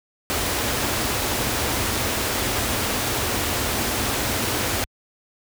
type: band-stop noise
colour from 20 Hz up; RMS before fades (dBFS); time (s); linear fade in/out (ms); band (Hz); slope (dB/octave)
pink; -23; 0.3-4.84; 0; 140 to 200; 96
effects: high-pass 60 Hz 12 dB/octave